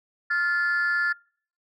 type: tone pair together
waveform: sine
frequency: 1400 / 1736.1 Hz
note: F6 / A6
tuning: +4 / -24 cents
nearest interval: major third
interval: 372 cents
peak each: -23 / -22 dBFS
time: 0.3-1.13 s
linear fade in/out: 10 ms
effects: noise-tail reverb RT60 0.5 s tail -25 dB re dry + tanh soft clip ceiling -18 dBFS